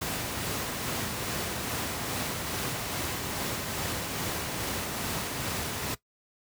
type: noise with tremolo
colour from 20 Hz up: pink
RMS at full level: -31 dBFS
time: 0.01-5.95 s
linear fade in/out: 10 ms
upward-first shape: sine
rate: 2.4 Hz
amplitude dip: 25%
effects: noise-tail reverb RT60 0.1 s tail -17 dB re dry + high-pass 80 Hz 12 dB/octave